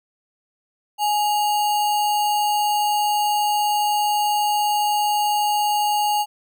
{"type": "tone with sample-and-hold", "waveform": "sine", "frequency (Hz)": 834, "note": "G#5", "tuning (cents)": 7, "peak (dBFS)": -17, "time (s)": [0.98, 6.26], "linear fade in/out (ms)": 50, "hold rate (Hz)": 3675, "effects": []}